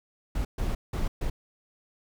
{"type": "noise bursts at uneven times", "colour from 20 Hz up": "brown", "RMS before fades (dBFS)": -28, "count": 4, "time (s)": [[0.35, 0.45], [0.58, 0.75], [0.93, 1.08], [1.21, 1.3]], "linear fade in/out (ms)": 5, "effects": []}